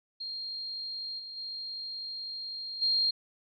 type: tone with level steps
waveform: sine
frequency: 4216 Hz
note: C8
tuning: 12 cents sharp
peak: -35 / -40 / -36 / -24 dBFS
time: 0.2-3.11 s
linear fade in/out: 10 ms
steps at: 1.18 / 1.36 / 2.81 s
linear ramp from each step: 20 ms
effects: none